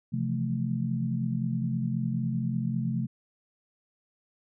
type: chord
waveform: sine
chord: F major seventh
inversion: second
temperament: equal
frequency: 130.81 / 164.81 / 174.61 / 220 Hz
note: C3 / E3 / F3 / A3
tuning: 0 / 0 / 0 / 0 cents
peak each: -30 / -36 / -33 / -31 dBFS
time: 0.12-3.07 s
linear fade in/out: 20 ms
effects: none